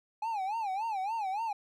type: tone with vibrato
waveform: triangle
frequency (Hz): 830.6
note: G#5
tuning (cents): 0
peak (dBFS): -29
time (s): 0.22-1.53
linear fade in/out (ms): 5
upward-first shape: sine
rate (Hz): 3.5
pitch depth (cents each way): 180
effects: none